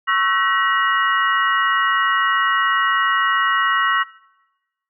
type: tone cluster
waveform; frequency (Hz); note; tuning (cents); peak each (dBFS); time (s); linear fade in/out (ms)
sine; 1105 / 1322 / 1515 / 1906 / 2878; C#6 / E6 / F#6 / A#6 / F#7; -6 / +5 / +40 / +38 / -49; -20 / -20 / -24 / -20 / -27; 0.07-4.04; 20
effects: noise-tail reverb RT60 1.0 s tail -22 dB re dry